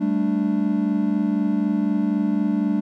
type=chord; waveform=triangle; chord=G suspended second; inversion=none; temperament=equal; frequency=196 / 220 / 293.7 Hz; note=G3 / A3 / D4; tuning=0 / 0 / 0 cents; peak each=-21 dBFS; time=0-2.81 s; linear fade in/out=20 ms; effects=none